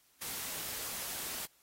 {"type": "noise", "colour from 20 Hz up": "white", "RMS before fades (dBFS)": -40, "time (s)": [0.21, 1.46], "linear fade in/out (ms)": 10, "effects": ["white hiss -68 dBFS RMS until 1.62 s", "AAC 48 kbps"]}